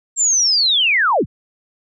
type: linear sweep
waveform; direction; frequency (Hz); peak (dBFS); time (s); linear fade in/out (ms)
sine; down; 7500 to 34.24; -12; 0.16-1.26; 50
effects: none